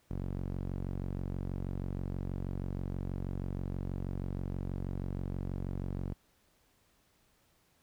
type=tone with band-pass filter; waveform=sawtooth; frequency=46.25 Hz; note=F#1; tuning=in tune; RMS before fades=-37 dBFS; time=0.1-6.14 s; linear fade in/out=10 ms; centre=160 Hz; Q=0.63; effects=pink hiss -70 dBFS RMS until 7.82 s